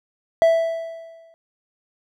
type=tone with exponential decay; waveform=triangle; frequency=659.3 Hz; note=E5; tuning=in tune; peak=-8 dBFS; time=0.42-1.34 s; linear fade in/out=0 ms; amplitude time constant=200 ms; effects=none